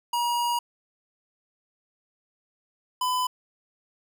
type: tone pair in turn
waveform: square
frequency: 955 / 1004.8 Hz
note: A#5 / B5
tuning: +42 / +30 cents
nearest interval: minor second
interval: 88 cents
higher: second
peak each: -24 dBFS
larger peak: neither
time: 0.13-0.59 / 3.01-3.27 s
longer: first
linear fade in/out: 5 ms
effects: none